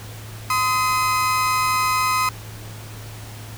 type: tone pair together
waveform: 35% pulse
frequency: 1026 / 1259.7 Hz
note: C6 / D#6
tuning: -34 / +21 cents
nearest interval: major third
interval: 355 cents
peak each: -19 dBFS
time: 0.5-2.29 s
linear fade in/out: 2 ms
effects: added 108 Hz sine -35 dBFS peak until 3.57 s + pink hiss -40 dBFS RMS until 3.57 s